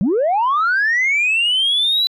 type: linear sweep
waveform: sine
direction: up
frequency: 164.81 to 3995 Hz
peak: -12 dBFS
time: 0.01-2.07 s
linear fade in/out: 0 ms
effects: tanh soft clip ceiling -11 dBFS